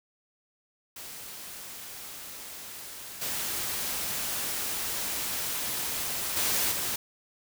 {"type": "noise with level steps", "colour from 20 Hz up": "white", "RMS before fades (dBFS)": [-42, -32, -27, -31], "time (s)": [0.96, 6.96], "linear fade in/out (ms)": 5, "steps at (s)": [3.21, 6.36, 6.71], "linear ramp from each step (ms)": 10, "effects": []}